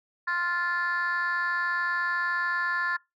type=chord; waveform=sine; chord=F major; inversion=second; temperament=just; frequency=1047.7 / 1396.9 / 1746.1 Hz; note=C6 / F6 / A6; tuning=+2 / 0 / -14 cents; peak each=-30 / -29 / -26 dBFS; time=0.27-2.97 s; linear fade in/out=10 ms; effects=noise-tail reverb RT60 0.2 s tail -22 dB re dry + tanh soft clip ceiling -20 dBFS